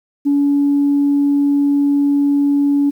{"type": "tone", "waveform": "sine", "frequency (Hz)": 284.3, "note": "C#4", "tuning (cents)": 44, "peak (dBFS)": -10, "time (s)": [0.25, 2.91], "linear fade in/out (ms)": 20, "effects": ["tanh soft clip ceiling -7 dBFS", "8-bit"]}